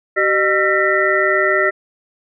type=tone cluster; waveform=sine; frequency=383.9 / 609 / 1357 / 1824 / 1971 Hz; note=G4 / D#5 / E6 / A#6 / B6; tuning=-36 / -37 / +50 / -38 / -4 cents; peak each=-19 dBFS; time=0.16-1.71 s; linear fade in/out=20 ms; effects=none